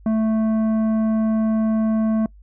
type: tone with tanh clipping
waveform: sine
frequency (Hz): 220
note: A3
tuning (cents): 0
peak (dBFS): -18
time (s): 0.06-2.26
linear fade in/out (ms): 2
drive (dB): 10
effects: noise-tail reverb RT60 0.1 s tail -24 dB re dry + added 50 Hz sine -43 dBFS peak until 2.42 s